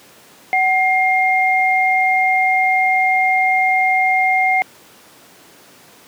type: tone pair together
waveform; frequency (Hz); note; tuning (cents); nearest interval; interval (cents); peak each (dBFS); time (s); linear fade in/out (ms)
sine; 751.6 / 2121; F#5 / C7; +27 / +23; octave + tritone; 1796; -15; 0.53-4.62; 0
effects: pink hiss -45 dBFS RMS until 6.07 s + high-pass 200 Hz 12 dB/octave